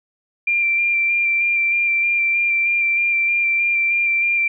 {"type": "tone with vibrato", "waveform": "sine", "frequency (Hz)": 2372, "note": "D7", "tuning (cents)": 17, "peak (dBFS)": -15, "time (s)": [0.47, 4.48], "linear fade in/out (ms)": 5, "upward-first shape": "square", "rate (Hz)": 3.2, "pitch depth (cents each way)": 14, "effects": []}